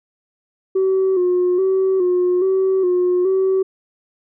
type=tone with vibrato; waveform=sine; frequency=370 Hz; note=F#4; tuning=in tune; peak=-12 dBFS; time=0.75-3.63 s; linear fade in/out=10 ms; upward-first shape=square; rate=1.2 Hz; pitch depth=49 cents each way; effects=tanh soft clip ceiling -11 dBFS